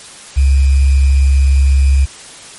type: tone with sample-and-hold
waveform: sine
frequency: 68.1 Hz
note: C#2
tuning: 30 cents flat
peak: -6 dBFS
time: 0.36-2.06 s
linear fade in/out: 20 ms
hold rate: 2450 Hz
effects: white hiss -34 dBFS RMS until 2.58 s + MP3 48 kbps